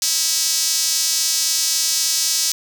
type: tone with high-pass filter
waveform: sawtooth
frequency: 323.8 Hz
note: E4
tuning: 31 cents flat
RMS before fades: -19 dBFS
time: 0.02-2.52 s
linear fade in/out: 2 ms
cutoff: 5500 Hz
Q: 2.1
effects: none